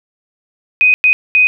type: tone bursts at uneven times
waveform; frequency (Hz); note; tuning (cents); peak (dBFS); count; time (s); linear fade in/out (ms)
sine; 2501; D#7; +8; -6; 3; 0.81-0.94 / 1.04-1.13 / 1.35-1.47; 0
effects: none